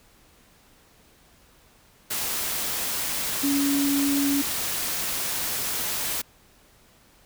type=tone in noise; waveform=sine; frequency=280.9 Hz; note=C#4; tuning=23 cents sharp; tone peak=-21 dBFS; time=3.43-4.42 s; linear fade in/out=10 ms; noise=white; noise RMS=-28 dBFS; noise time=2.1-6.22 s; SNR=+4 dB; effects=pink hiss -57 dBFS RMS until 7.25 s